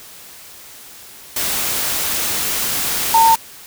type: tone in noise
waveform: sine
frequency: 907 Hz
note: A#5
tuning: 48 cents flat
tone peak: -8 dBFS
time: 3.14-3.35 s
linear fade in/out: 5 ms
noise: white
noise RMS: -20 dBFS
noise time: 1.36-3.36 s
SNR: +9 dB
effects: white hiss -39 dBFS RMS until 3.66 s